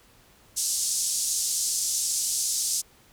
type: band-pass noise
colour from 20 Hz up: pink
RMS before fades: -27 dBFS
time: 0.56-2.82 s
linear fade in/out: 20 ms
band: 5600 to 9800 Hz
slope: 24 dB/octave
effects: pink hiss -57 dBFS RMS until 3.12 s